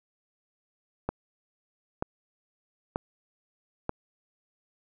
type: click train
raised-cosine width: 1 ms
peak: -14 dBFS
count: 4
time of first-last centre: 1.09-3.894 s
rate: 1.07 Hz
effects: none